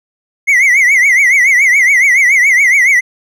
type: tone with vibrato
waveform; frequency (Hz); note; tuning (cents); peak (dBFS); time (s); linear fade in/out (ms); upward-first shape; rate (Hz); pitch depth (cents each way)
triangle; 2093; C7; 0; -4; 0.47-3.01; 20; triangle; 7.1; 170
effects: none